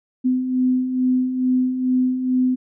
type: beating tone pair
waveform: sine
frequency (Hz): 252.8 / 255.1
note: B3 / C4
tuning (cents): +41 / -44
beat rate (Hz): 2.3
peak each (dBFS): -25 / -17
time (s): 0.24-2.56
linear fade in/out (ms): 20
effects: none